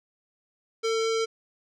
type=tone with low-pass filter; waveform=square; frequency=449.3 Hz; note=A4; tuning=36 cents sharp; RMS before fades=-26 dBFS; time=0.83-1.26 s; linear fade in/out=20 ms; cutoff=5600 Hz; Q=1.6; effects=none